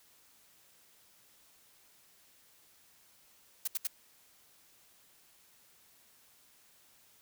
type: noise bursts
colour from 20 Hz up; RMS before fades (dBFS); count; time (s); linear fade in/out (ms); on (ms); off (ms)
blue; -33; 3; 3.65-3.872; 5; 26; 72
effects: white hiss -64 dBFS RMS until 7.21 s